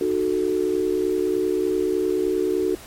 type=chord; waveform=sine; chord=D# diminished; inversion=none; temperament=equal with one note detuned; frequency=306.7 / 370 / 440 Hz; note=D#4 / F#4 / A4; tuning=-25 / 0 / 0 cents; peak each=-26 / -21 / -25 dBFS; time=0.01-2.75 s; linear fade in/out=2 ms; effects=pink hiss -42 dBFS RMS until 2.86 s + MP3 64 kbps